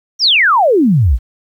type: exponential sweep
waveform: sine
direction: down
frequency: 5910 to 49.92 Hz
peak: -7 dBFS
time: 0.19-1.19 s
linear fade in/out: 50 ms
effects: 8-bit